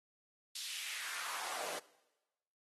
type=noise with high-pass filter sweep; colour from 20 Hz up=pink; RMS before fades=-43 dBFS; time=0.55-1.79 s; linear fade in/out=5 ms; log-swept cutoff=4000 to 490 Hz; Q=1.8; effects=noise-tail reverb RT60 1.0 s tail -20 dB re dry + AAC 32 kbps